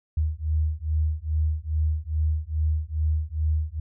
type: beating tone pair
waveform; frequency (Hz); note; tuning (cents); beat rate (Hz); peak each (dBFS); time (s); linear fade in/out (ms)
sine; 76.5 / 78.9; D#2 / D#2; -29 / +25; 2.4; -25; 0.17-3.8; 5
effects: none